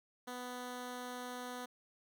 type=tone; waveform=10% pulse; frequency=248.1 Hz; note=B3; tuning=8 cents sharp; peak=-34 dBFS; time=0.27-1.66 s; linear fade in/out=10 ms; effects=none